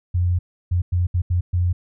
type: tone bursts at uneven times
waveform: sine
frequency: 88.7 Hz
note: F2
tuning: 27 cents sharp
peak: -16 dBFS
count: 6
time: 0.14-0.39 / 0.71-0.82 / 0.92-1.07 / 1.14-1.22 / 1.3-1.41 / 1.53-1.73 s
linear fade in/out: 10 ms
effects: none